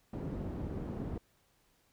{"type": "low-pass noise", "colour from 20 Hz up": "white", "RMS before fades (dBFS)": -39, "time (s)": [0.13, 1.18], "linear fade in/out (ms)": 5, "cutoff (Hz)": 270, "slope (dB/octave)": 12, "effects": ["pink hiss -71 dBFS RMS until 1.92 s"]}